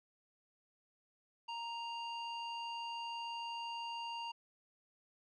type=tone with low-pass filter; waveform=square; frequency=933 Hz; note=A#5; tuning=1 cent sharp; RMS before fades=-43 dBFS; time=1.48-4.32 s; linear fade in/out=10 ms; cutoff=3700 Hz; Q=3.2; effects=none